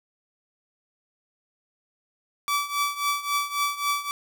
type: tone with tremolo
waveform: sawtooth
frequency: 1154 Hz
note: D6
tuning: 31 cents flat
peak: -17 dBFS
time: 2.48-4.11 s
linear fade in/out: 0 ms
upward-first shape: triangle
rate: 3.7 Hz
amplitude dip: 85%
effects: none